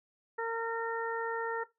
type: harmonic tone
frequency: 457.7 Hz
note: A#4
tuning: 32 cents flat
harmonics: 1 / 2 / 3 / 4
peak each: -34 / -37 / -39 / -40 dBFS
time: 0.38-1.64 s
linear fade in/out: 10 ms
effects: noise-tail reverb RT60 0.2 s tail -17 dB re dry